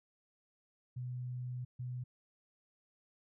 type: tone bursts at uneven times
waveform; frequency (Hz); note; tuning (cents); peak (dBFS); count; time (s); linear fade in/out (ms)
sine; 124.8; B2; +19; -38; 2; 0.96-1.65 / 1.79-2.04; 10
effects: none